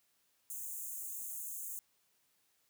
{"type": "high-pass noise", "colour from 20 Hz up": "white", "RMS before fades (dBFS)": -43, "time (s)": [0.5, 1.79], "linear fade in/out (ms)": 0, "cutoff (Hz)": 6400, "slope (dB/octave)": 96, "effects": ["white hiss -75 dBFS RMS until 2.69 s", "high-pass 60 Hz 12 dB/octave"]}